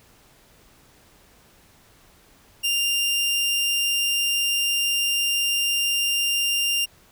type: tone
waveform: sawtooth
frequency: 2794 Hz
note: F7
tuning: in tune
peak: -17 dBFS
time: 2.63-6.86 s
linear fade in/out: 20 ms
effects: pink hiss -55 dBFS RMS until 7.11 s